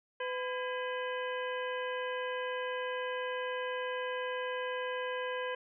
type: harmonic tone with a mistuned harmonic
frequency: 504 Hz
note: B4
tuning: 35 cents sharp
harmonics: 1 / 2 / 3 / 4 / 5 / 6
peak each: -36 / -40 / -41 / -48 / -47 / -47 dBFS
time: 0.2-5.55 s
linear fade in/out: 5 ms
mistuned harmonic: 3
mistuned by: +130 cents
effects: none